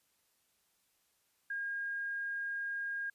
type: tone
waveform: sine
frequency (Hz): 1622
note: G#6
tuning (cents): -41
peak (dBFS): -35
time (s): 1.5-3.1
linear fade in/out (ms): 5
effects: white hiss -75 dBFS RMS until 3.14 s + resampled to 32000 Hz